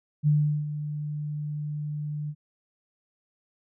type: tone with ADSR envelope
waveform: sine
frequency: 149.1 Hz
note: D3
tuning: 27 cents sharp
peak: -17 dBFS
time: 0.23-2.35 s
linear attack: 42 ms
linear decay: 380 ms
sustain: -12 dB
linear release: 58 ms
effects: none